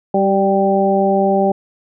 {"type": "harmonic tone with a mistuned harmonic", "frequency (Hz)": 196, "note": "G3", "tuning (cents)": 0, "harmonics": [1, 2, 3, 4], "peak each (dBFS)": [-17, -17, -17, -17], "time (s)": [0.14, 1.52], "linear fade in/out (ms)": 5, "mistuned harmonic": 2, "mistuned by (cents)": -21, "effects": []}